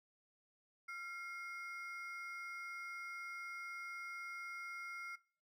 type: ring-modulated tone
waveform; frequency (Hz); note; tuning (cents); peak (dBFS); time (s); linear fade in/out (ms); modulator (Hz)
triangle; 1760; A6; 0; -39; 0.88-5.16; 10; 382
effects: noise-tail reverb RT60 0.4 s tail -19 dB re dry